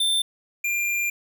square tone pair in turn, 3564 / 2392 Hz, A7 / D7, +22 / +31 cents, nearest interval perfect fifth, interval 691 cents, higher first, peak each -20 / -23 dBFS, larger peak first, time 0-0.22 / 0.64-1.1 s, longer second, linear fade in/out 5 ms, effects none

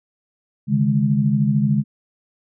sine chord, C# suspended second, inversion none, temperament equal with one note detuned, 138.59 / 151.92 / 207.7 Hz, C#3 / D#3 / G#3, 0 / -41 / 0 cents, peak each -19 / -21 / -18 dBFS, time 0.67-1.84 s, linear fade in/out 50 ms, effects none

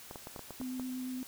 clicks, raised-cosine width 1 ms, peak -29 dBFS, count 8, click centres 0.111 / 0.158 / 0.271 / 0.362 / 0.393 / 0.507 / 0.614 / 0.797 s
sine tone with vibrato, 255 Hz, C4, 44 cents flat, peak -36 dBFS, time 0.6-1.23 s, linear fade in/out 0 ms, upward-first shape square, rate 8.6 Hz, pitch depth 8 cents each way
effects white hiss -51 dBFS RMS until 1.27 s

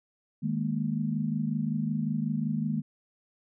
sine chord, D# suspended fourth, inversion none, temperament equal, 155.56 / 207.7 / 233.1 Hz, D#3 / G#3 / A#3, 0 / 0 / 0 cents, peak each -31 dBFS, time 0.42-2.82 s, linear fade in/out 20 ms, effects none

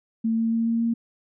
sine tone with pitch steps, 225.5 / 226.9 / 228.4 / 229.8 / 231.3 Hz, A3 / A#3 / A#3 / A#3 / A#3, +43 / -47 / -35 / -25 / -13 cents, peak -20 dBFS, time 0.24-0.94 s, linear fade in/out 10 ms, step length 140 ms, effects none

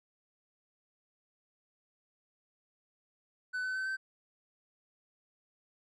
triangle tone with pitch steps, 1500 / 1515.7 / 1531.5 / 1547.5 Hz, F#6 / F#6 / G6 / G6, +23 / +41 / -41 / -23 cents, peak -31 dBFS, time 3.53-3.97 s, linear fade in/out 20 ms, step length 110 ms, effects resampled to 24000 Hz

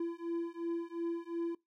triangle beating tone pair, 336.2 / 339 Hz, E4 / E4, +34 / +49 cents, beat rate 2.8 Hz, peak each -36 / -36 dBFS, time 0-1.55 s, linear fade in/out 5 ms, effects noise-tail reverb RT60 0.2 s tail -24 dB re dry

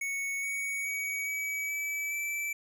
square tone with pitch steps, 2217 / 2238 / 2258 / 2279 / 2300 / 2322 Hz, C#7 / C#7 / C#7 / C#7 / D7 / D7, 0 / +16 / +31 / +47 / -37 / -20 cents, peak -32 dBFS, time 0.01-2.53 s, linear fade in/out 5 ms, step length 420 ms, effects none

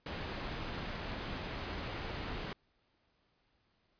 pink low-pass noise, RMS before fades -41 dBFS, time 0.06-2.53 s, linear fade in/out 2 ms, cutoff 4000 Hz, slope 12 dB/octave, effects pink hiss -75 dBFS RMS until 3.99 s + resampled to 11025 Hz

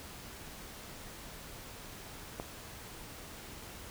click, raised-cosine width 1 ms, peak -23 dBFS, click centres 2.399 s, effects pink hiss -48 dBFS RMS until 3.9 s

